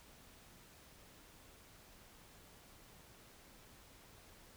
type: silence
effects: pink hiss -61 dBFS RMS until 4.56 s